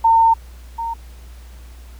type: tone pair in turn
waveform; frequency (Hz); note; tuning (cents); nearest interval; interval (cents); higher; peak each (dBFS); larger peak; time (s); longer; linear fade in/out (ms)
sine; 908 / 919.6; A#5 / A#5; -46 / -24; unison; 22; second; -9 / -21; first; 0.04-0.34 / 0.78-0.94; first; 10
effects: added 60 Hz sine -36 dBFS peak until 1.99 s + pink hiss -49 dBFS RMS until 1.99 s